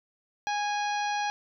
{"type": "harmonic tone", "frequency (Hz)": 826, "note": "G#5", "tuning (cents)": -10, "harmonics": [1, 2, 3, 4, 5, 6, 7], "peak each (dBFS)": [-28, -35, -38, -42, -42, -47, -43], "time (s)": [0.47, 1.3], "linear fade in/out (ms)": 0, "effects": []}